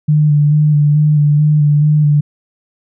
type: tone with vibrato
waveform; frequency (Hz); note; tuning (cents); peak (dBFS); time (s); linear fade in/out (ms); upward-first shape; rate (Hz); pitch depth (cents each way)
sine; 149.2; D3; +28; -7; 0.08-2.21; 10; square; 2.3; 22
effects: none